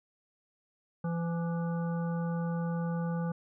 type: harmonic tone with a mistuned harmonic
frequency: 169 Hz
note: E3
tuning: 43 cents sharp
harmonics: 1 / 3 / 5 / 7 / 9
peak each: -30 / -40 / -44 / -47 / -49 dBFS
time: 1.04-3.32 s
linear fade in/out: 5 ms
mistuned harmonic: 9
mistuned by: -56 cents
effects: none